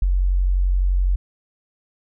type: tone with ADSR envelope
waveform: sine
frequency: 45.86 Hz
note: F#1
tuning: 15 cents flat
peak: -13 dBFS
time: 0.02-1.16 s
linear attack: 4 ms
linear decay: 31 ms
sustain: -2 dB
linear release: 7 ms
effects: none